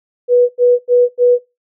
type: tone bursts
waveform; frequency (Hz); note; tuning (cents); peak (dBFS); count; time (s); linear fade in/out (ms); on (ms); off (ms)
sine; 489.7; B4; -15; -6; 4; 0.28-1.387; 50; 210; 89
effects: noise-tail reverb RT60 0.2 s tail -17 dB re dry